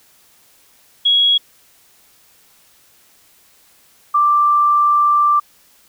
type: tone pair in turn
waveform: sine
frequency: 3322 / 1177.7 Hz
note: G#7 / D6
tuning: 0 / +4 cents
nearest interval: octave + tritone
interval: 1796 cents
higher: first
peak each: -10 dBFS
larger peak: neither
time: 1.05-1.38 / 4.14-5.4 s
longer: second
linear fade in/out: 10 ms
effects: white hiss -52 dBFS RMS until 5.88 s